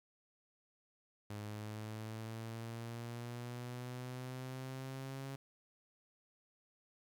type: linear sweep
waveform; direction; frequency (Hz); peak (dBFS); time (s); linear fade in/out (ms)
sawtooth; up; 103.83 to 136.4; -39; 1.3-5.36; 5
effects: 12-bit